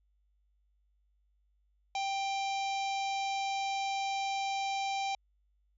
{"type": "harmonic tone with a mistuned harmonic", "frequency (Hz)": 784, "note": "G5", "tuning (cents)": 0, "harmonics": [1, 3, 4, 5, 6, 7, 8, 9], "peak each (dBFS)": [-32, -40, -46, -44, -53, -49, -51, -54], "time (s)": [1.95, 5.15], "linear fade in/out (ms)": 2, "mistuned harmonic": 3, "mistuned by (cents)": 19, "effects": ["added 50 Hz sine -69 dBFS peak until 5.77 s"]}